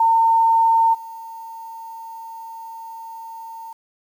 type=tone with level steps; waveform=sine; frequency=908 Hz; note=A#5; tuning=46 cents flat; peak=-12 / -32 dBFS; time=0-3.73 s; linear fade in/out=5 ms; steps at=0.93 s; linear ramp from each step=20 ms; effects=8-bit